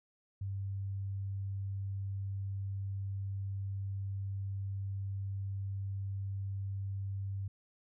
sine tone, 98 Hz, G2, in tune, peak -35 dBFS, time 0.41-7.48 s, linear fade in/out 5 ms, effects none

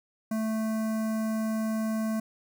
square tone with notch filter, 220 Hz, A3, in tune, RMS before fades -29 dBFS, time 0.31-2.2 s, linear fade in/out 5 ms, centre 3300 Hz, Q 0.52, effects none

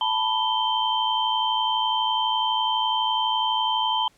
sine tone cluster, 878 / 990 / 3123 Hz, A5 / B5 / G7, -4 / +4 / -7 cents, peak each -25 dBFS, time 0.01-4.08 s, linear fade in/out 2 ms, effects pink hiss -60 dBFS RMS until 4.17 s + low-pass 11000 Hz 12 dB/octave

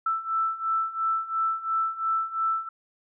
sine beating tone pair, 1323 / 1325.9 Hz, E6 / E6, +6 / +10 cents, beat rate 2.9 Hz, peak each -29 / -26 dBFS, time 0.06-2.69 s, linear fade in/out 5 ms, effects none

